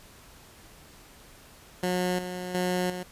15% pulse tone with tremolo, 181 Hz, F#3, 38 cents flat, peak -19 dBFS, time 1.83-3.03 s, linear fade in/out 2 ms, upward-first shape square, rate 1.4 Hz, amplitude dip 60%, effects pink hiss -52 dBFS RMS until 3.11 s + resampled to 32000 Hz

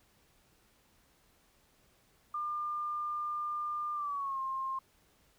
sine tone with pitch glide, 1200 to 1062.9 Hz, D6 to C6, +37 to +27 cents, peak -33 dBFS, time 2.34-4.79 s, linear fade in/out 5 ms, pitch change -210 cents, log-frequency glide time 3.94-4.4 s, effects pink hiss -68 dBFS RMS until 5.38 s

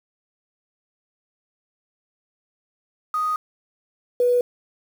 sine tone pair in turn, 1244.5 / 489.9 Hz, D#6 / B4, 0 / -14 cents, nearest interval octave + major third, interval 1614 cents, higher first, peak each -20 / -15 dBFS, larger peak second, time 3.14-3.36 / 4.2-4.41 s, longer first, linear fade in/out 2 ms, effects 7-bit

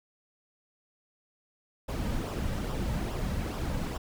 brown noise with flanger, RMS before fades -32 dBFS, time 1.88-3.98 s, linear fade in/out 10 ms, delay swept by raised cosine 0.46 to 2.86 ms, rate 2.4 Hz, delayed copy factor -0.55, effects none

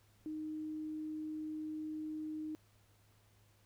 sine tone, 309.5 Hz, D#4, 9 cents flat, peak -39 dBFS, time 0.26-2.55 s, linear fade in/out 0 ms, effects added 103 Hz sine -68 dBFS peak until 3.65 s + pink hiss -71 dBFS RMS until 3.65 s

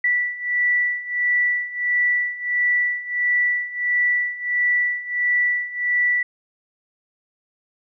sine beating tone pair, 1961 / 1962.5 Hz, B6 / B6, -13 / -11 cents, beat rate 1.5 Hz, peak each -23 / -20 dBFS, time 0.04-6.23 s, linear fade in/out 5 ms, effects none

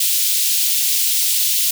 white high-pass noise, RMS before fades -17 dBFS, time 0-1.71 s, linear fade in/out 5 ms, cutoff 2800 Hz, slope 24 dB/octave, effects none

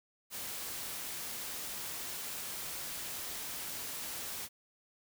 white noise, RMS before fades -41 dBFS, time 0.3-4.49 s, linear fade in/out 50 ms, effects none

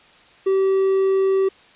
triangle tone, 385.2 Hz, G4, 30 cents flat, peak -13 dBFS, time 0.46-1.49 s, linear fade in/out 10 ms, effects white hiss -50 dBFS RMS until 1.75 s + resampled to 8000 Hz

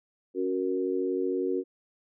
sine chord, F# major, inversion second, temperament equal, 277.2 / 370 / 466.2 Hz, C#4 / F#4 / A#4, 0 / 0 / 0 cents, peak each -32 / -28 / -32 dBFS, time 0.34-1.64 s, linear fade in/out 50 ms, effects none

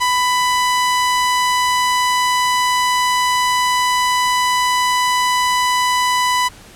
sawtooth tone, 995 Hz, B5, 13 cents sharp, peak -10 dBFS, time 0-6.49 s, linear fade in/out 20 ms, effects pink hiss -41 dBFS RMS until 6.75 s + low-pass 11000 Hz 12 dB/octave

